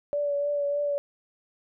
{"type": "tone with vibrato", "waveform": "sine", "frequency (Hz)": 576, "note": "D5", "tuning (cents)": -34, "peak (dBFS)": -24, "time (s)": [0.13, 0.98], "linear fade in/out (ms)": 0, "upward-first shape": "triangle", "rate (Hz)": 3.3, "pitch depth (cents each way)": 24, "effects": []}